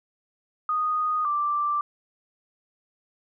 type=tone pair in turn; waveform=sine; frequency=1239 / 1175.6 Hz; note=D#6 / D6; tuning=-8 / +1 cents; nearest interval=minor second; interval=91 cents; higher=first; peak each=-22 dBFS; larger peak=neither; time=0.69-1.25 / 1.25-1.81 s; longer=neither; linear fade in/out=2 ms; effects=none